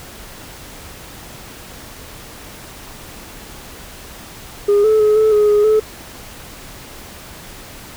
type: tone with pitch steps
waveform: sine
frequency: 408.5 / 434.1 / 424.8 / 434.9 / 419.5 / 416.3 / 432.3 Hz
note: G#4 / A4 / G#4 / A4 / G#4 / G#4 / A4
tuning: -29 / -23 / +39 / -20 / +17 / +4 / -31 cents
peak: -7 dBFS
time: 4.68-5.8 s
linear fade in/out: 10 ms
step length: 160 ms
effects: tanh soft clip ceiling -8 dBFS + pink hiss -36 dBFS RMS until 7.96 s